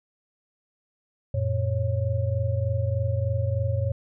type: tone cluster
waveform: sine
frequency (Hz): 91.1 / 114.4 / 550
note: F#2 / A#2 / C#5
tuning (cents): -26 / -32 / -14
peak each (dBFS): -26 / -25 / -31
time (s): 1.34-3.92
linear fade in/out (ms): 5
effects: none